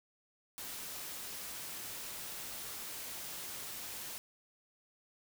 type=noise; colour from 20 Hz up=white; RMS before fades=-44 dBFS; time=0.58-4.18 s; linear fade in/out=0 ms; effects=none